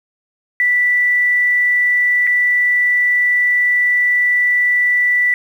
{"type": "tone with dropouts", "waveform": "sine", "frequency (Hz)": 1969, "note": "B6", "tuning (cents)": -6, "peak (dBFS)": -11, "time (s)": [0.6, 5.34], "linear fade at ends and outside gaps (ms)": 1, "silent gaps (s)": [2.269, 2.273], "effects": ["7-bit"]}